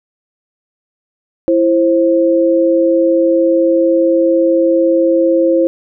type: tone pair together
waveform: sine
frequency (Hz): 333.2 / 529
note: E4 / C5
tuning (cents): +19 / +19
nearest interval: minor sixth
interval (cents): 800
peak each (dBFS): -11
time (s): 1.48-5.67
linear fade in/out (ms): 0
effects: none